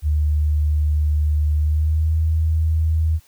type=tone with pitch glide; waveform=sine; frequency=75.3 to 79.64 Hz; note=D2 to D#2; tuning=+44 to +41 cents; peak=-15 dBFS; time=0.02-3.2 s; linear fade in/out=50 ms; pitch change=+97 cents; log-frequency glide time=1.57-2.16 s; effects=white hiss -55 dBFS RMS until 3.27 s